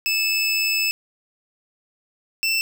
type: tone pair in turn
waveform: 25% pulse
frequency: 2617 / 2669 Hz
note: E7 / E7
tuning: -13 / +21 cents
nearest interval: unison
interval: 34 cents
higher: second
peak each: -15 / -15 dBFS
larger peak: neither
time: 0.06-0.91 / 2.43-2.61 s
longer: first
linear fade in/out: 0 ms
effects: none